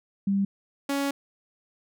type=tone pair in turn; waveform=sine / sawtooth; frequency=197.5 / 279.3 Hz; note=G3 / C#4; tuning=+13 / +13 cents; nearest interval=tritone; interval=600 cents; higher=second; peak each=-21 dBFS; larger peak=neither; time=0.27-0.45 / 0.89-1.11 s; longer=second; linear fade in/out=5 ms; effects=none